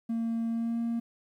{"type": "tone with pitch glide", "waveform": "triangle", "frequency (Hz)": [228.9, 232.4], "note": ["A#3", "A#3"], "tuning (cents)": [-31, -5], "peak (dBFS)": -25, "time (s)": [0.09, 1], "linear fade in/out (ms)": 10, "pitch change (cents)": 26, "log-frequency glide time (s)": [0.49, 0.79], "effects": ["tanh soft clip ceiling -22 dBFS", "11-bit"]}